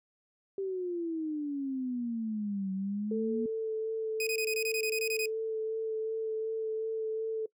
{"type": "exponential two-way sweep", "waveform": "sine", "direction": "down then up", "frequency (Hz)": [394, 189.1, 237.7], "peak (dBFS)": -31, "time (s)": [0.58, 3.46], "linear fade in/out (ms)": 2, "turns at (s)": 2.72}
{"type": "tone with vibrato", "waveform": "sine", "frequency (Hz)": 441.7, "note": "A4", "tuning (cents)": 7, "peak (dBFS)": -30, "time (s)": [3.11, 7.46], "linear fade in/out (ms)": 5, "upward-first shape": "sine", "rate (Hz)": 2.7, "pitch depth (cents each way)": 13}
{"type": "tone bursts", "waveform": "sawtooth", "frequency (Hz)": 2500, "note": "D#7", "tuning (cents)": 8, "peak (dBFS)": -28, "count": 12, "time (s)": [4.2, 5.258], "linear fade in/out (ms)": 2, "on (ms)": 68, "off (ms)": 22}
{"effects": ["noise-tail reverb RT60 0.1 s tail -21 dB re dry"]}